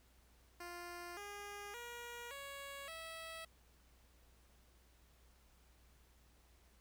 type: tone with pitch steps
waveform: 10% pulse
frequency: 349.2 / 408.1 / 477 / 557.5 / 651.6 Hz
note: F4 / G#4 / A#4 / C#5 / E5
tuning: 0 / -30 / +40 / +10 / -20 cents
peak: -39 dBFS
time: 0.6-3.45 s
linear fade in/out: 5 ms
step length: 570 ms
effects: added 60 Hz sine -67 dBFS peak until 6.8 s + pink hiss -71 dBFS RMS until 6.8 s